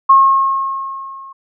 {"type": "tone with level ramp", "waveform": "sine", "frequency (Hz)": 1082, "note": "C#6", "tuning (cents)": -42, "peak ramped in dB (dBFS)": [-3, -32], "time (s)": [0.09, 1.33], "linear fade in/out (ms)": 10, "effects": []}